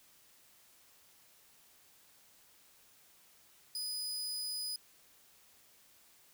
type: tone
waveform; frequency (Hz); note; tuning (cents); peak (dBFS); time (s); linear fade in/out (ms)
sawtooth; 4978; D#8; 0; -34; 3.75-4.76; 2
effects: white hiss -64 dBFS RMS until 6.33 s